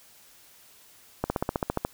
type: slowing click train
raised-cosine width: 1 ms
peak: -11 dBFS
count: 10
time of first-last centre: 1.24-1.85 s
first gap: 60 ms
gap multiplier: 1.03
effects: white hiss -55 dBFS RMS until 1.93 s